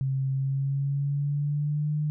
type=tone with pitch glide; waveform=sine; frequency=134.2 to 150.63 Hz; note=C3 to D3; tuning=+44 to +44 cents; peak=-24 dBFS; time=0.01-2.1 s; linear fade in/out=0 ms; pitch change=+200 cents; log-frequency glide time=0.32-1.94 s; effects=none